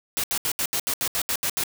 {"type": "noise bursts", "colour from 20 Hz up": "white", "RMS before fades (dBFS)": -25, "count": 11, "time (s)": [0.17, 1.637], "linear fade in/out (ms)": 0, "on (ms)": 67, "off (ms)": 73, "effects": []}